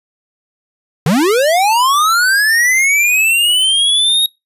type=linear sweep; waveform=square; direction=up; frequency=135.5 to 3780 Hz; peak=-10 dBFS; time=1.06-4.26 s; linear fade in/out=2 ms; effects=noise-tail reverb RT60 0.2 s tail -24 dB re dry + resampled to 32000 Hz